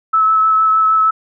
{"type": "tone with vibrato", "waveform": "sine", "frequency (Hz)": 1301, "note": "E6", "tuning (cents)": -23, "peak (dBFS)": -9, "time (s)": [0.13, 1.11], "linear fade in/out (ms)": 10, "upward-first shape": "sine", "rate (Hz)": 6.5, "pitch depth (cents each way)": 13, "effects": []}